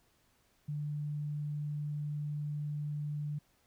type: tone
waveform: sine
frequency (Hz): 148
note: D3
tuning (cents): +14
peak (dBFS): -34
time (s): 0.68-3.39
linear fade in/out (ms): 10
effects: pink hiss -71 dBFS RMS until 3.66 s